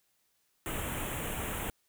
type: band-stop noise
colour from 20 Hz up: pink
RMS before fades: -36 dBFS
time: 0.66-1.7 s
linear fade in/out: 0 ms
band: 3300 to 7100 Hz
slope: 48 dB/octave
effects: white hiss -74 dBFS RMS until 1.88 s